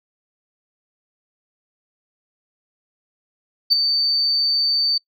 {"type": "tone with ADSR envelope", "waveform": "sine", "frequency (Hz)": 4573, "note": "D8", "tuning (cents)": -47, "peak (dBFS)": -7, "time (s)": [3.7, 4.98], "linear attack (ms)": 27, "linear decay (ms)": 8, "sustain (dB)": -9, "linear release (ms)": 7, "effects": ["noise-tail reverb RT60 0.1 s tail -23 dB re dry", "tanh soft clip ceiling -8 dBFS"]}